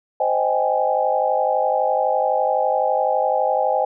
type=chord; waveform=sine; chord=Ab major seventh; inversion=first; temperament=just; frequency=519.1 / 623 / 778.7 / 830.6 Hz; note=C5 / Eb5 / G5 / Ab5; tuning=-14 / +2 / -12 / 0 cents; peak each=-22 dBFS; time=0.2-3.85 s; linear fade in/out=5 ms; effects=none